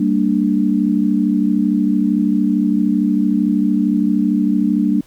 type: chord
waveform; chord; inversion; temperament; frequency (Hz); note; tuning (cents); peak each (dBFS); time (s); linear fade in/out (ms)
sine; G minor; none; equal with one note detuned; 196 / 229.1 / 293.7; G3 / Bb3 / D4; 0 / -30 / 0; -17; 0-5.01; 5
effects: pink hiss -51 dBFS RMS until 5.06 s